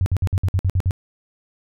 sine tone bursts, 92.8 Hz, F#2, 6 cents sharp, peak -15 dBFS, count 9, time 0.01-0.909 s, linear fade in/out 0 ms, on 51 ms, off 55 ms, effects none

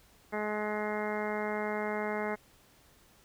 harmonic tone, 211.2 Hz, G#3, 29 cents sharp, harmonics 1 / 2 / 3 / 4 / 5 / 6 / 7 / 8 / 9 / 10, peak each -38 / -36 / -38 / -39 / -44 / -45 / -44 / -46 / -45 / -42 dBFS, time 0.32-2.36 s, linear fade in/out 20 ms, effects pink hiss -62 dBFS RMS until 3.24 s

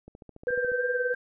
click train, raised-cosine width 2 ms, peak -32 dBFS, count 10, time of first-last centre 0.08-0.718 s, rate 14.1 Hz
sine tone with tremolo, 493.9 Hz, B4, in tune, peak -23 dBFS, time 0.47-1.14 s, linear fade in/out 0 ms, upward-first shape sine, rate 19 Hz, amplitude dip 75%
sine tone with vibrato, 1570 Hz, G6, 2 cents sharp, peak -29 dBFS, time 0.48-1.15 s, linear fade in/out 5 ms, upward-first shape square, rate 3.1 Hz, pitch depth 16 cents each way
effects none

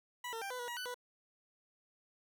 20% pulse tone with pitch steps, 980 / 453.6 / 789 / 501 / 484.5 / 958 / 1495 / 492.3 Hz, B5 / A#4 / G5 / B4 / B4 / A#5 / F#6 / B4, -14 / -47 / +11 / +25 / -33 / +47 / +17 / -6 cents, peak -35 dBFS, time 0.24-0.944 s, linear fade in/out 5 ms, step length 88 ms, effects none

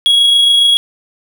triangle tone with amplitude modulation, 3322 Hz, G#7, in tune, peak -4 dBFS, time 0.06-0.77 s, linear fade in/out 0 ms, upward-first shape sine, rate 27.2 Hz, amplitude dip 25%, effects none

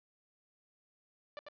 sawtooth tone with echo, 587.3 Hz, D5, in tune, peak -38 dBFS, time 1.37-1.39 s, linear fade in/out 0 ms, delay 95 ms, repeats 1, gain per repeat -4 dB, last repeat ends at 1.485 s, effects resampled to 11025 Hz + 11-bit

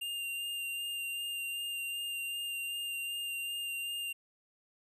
square tone with vibrato, 2794 Hz, F7, in tune, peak -36 dBFS, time 0.01-4.13 s, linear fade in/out 10 ms, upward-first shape sine, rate 2.6 Hz, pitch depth 15 cents each way, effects none

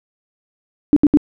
sine tone bursts, 293.7 Hz, D4, in tune, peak -6 dBFS, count 3, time 0.93-1.172 s, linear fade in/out 0 ms, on 34 ms, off 70 ms, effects none

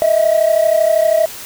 sine tone pair together, 626.6 / 659.3 Hz, D#5 / E5, +12 / 0 cents, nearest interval minor second, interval 88 cents, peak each -11 dBFS, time 0.02-1.26 s, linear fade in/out 0 ms, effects tanh soft clip ceiling -6 dBFS + white hiss -31 dBFS RMS until 1.45 s

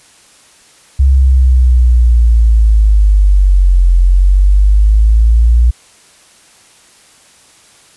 sine linear two-way sweep, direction down then up, 67.7 to 43.65 to 59.4 Hz, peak -4 dBFS, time 0.99-5.71 s, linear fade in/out 10 ms, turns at 3.93 s, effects white hiss -44 dBFS RMS until 7.96 s + resampled to 24000 Hz

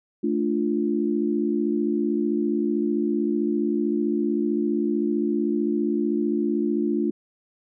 sine chord, D minor, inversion second, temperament equal, 220 / 293.7 / 349.2 Hz, A3 / D4 / F4, 0 / 0 / 0 cents, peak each -25 dBFS, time 0.23-7.11 s, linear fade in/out 10 ms, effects none

